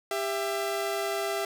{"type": "tone pair together", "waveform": "sawtooth", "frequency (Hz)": [397.4, 667.6], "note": ["G4", "E5"], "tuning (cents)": [24, 22], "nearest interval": "major sixth", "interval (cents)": 898, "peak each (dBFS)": -27, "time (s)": [0.11, 1.45], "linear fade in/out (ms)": 2, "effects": []}